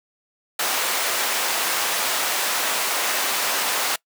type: high-pass noise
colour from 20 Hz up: pink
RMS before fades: -23 dBFS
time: 0.59-3.96 s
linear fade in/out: 5 ms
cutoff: 710 Hz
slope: 12 dB/octave
effects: noise-tail reverb RT60 0.1 s tail -23 dB re dry